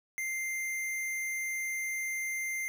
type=tone; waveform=square; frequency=2093 Hz; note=C7; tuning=in tune; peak=-33 dBFS; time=0.18-2.68 s; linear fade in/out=0 ms; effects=12-bit